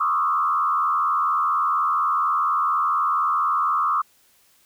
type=tone with frequency modulation; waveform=sine; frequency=1195 Hz; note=D6; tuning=30 cents sharp; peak=-18 dBFS; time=0-4.02 s; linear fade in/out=10 ms; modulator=82.1 Hz; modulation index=1.4; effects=white hiss -59 dBFS RMS until 4.65 s